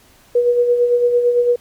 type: tone with tremolo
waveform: sine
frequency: 484 Hz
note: B4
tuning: 35 cents flat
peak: -9 dBFS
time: 0.35-1.56 s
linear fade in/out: 5 ms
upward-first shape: sine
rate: 8.9 Hz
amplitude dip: 50%
effects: pink hiss -50 dBFS RMS until 1.6 s + MP3 96 kbps